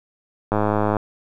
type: click train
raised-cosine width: 1 ms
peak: -6 dBFS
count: 48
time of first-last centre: 0.52-0.968 s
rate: 105 Hz
effects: 8-bit